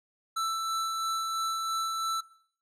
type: tone with tremolo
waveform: square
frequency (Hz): 1326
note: E6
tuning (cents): +10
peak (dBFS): -28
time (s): 0.36-2.21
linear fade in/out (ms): 10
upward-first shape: sine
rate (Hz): 3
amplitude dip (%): 25
effects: noise-tail reverb RT60 0.6 s tail -18 dB re dry + low-pass 11000 Hz 12 dB/octave